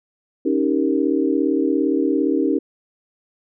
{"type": "chord", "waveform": "sine", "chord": "Eb dominant seventh", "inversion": "third", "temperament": "equal with one note detuned", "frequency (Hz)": [277.2, 314.6, 392, 466.2], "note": ["Db4", "Eb4", "G4", "Bb4"], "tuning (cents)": [0, 19, 0, 0], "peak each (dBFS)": [-20, -20, -23, -25], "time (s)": [0.45, 2.59], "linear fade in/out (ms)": 10, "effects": []}